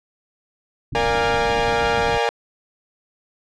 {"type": "low-pass noise", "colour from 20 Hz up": "pink", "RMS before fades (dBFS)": -30, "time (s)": [0.92, 2.18], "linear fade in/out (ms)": 5, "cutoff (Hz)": 330, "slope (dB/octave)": 96}
{"type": "chord", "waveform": "sawtooth", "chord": "Bb dominant seventh", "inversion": "none", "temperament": "equal with one note detuned", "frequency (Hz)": [466.2, 587.3, 698.5, 818.7], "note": ["Bb4", "D5", "F5", "Ab5"], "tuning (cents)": [0, 0, 0, -25], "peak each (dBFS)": [-17, -22, -22, -18], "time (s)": [0.95, 2.29], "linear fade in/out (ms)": 0}
{"effects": ["low-pass 4000 Hz 12 dB/octave"]}